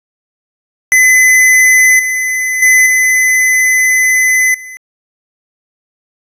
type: tone with level steps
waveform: square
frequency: 2023 Hz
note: B6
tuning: 41 cents sharp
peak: -5 / -13 / -5 / -8 / -27 dBFS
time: 0.92-4.77 s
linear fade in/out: 0 ms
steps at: 1.99 / 2.62 / 2.86 / 4.54 s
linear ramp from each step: 5 ms
effects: resampled to 32000 Hz